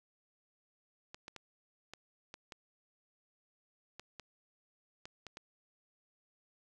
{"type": "clicks", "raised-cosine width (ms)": 0.2, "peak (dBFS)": -29, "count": 11, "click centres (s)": [1.145, 1.281, 1.363, 1.936, 2.341, 2.522, 3.996, 4.197, 5.055, 5.267, 5.371], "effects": ["10-bit"]}